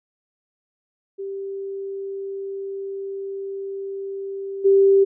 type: tone with level steps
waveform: sine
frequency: 392 Hz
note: G4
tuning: in tune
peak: -27 / -11 dBFS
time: 1.18-5.05 s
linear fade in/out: 20 ms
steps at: 4.64 s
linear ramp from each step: 20 ms
effects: none